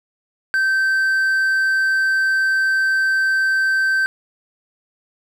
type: tone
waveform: triangle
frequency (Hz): 1553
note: G6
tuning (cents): -17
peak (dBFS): -13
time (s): 0.54-4.06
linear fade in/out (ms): 0
effects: none